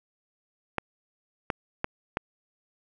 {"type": "clicks", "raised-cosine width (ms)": 0.5, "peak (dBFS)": -11, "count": 4, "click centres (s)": [0.783, 1.502, 1.844, 2.171], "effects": []}